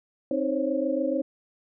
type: tone cluster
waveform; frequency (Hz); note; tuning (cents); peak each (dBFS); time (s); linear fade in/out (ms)
sine; 265.1 / 311.9 / 529 / 556; C4 / D#4 / C5 / C#5; +23 / +4 / +19 / +5; -29; 0.31-1.22; 2
effects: none